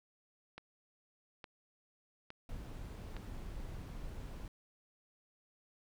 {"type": "click train", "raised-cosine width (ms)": 0.3, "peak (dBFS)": -31, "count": 4, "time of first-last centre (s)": [0.58, 3.166], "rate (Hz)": 1.16}
{"type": "noise", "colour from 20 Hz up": "brown", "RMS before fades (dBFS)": -45, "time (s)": [2.49, 4.48], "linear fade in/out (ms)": 2}
{"effects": []}